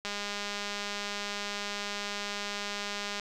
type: click train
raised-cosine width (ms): 0.2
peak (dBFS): -18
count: 643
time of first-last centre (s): 0.05-3.197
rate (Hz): 204
effects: none